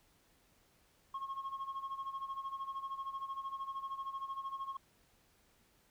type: tone with tremolo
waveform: sine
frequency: 1084 Hz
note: C#6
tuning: 39 cents flat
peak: -34 dBFS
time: 1.14-4.77 s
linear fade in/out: 5 ms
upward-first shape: sine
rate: 13 Hz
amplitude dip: 80%
effects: tanh soft clip ceiling -36 dBFS + pink hiss -70 dBFS RMS until 5.9 s